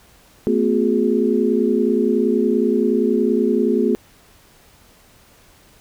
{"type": "tone cluster", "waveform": "sine", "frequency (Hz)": [222.2, 252.8, 361.3, 418.5], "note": ["A3", "B3", "F#4", "G#4"], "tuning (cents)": [17, 41, -41, 13], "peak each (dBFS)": -20, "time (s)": [0.47, 3.95], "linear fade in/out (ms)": 0, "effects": ["pink hiss -51 dBFS RMS until 5.8 s"]}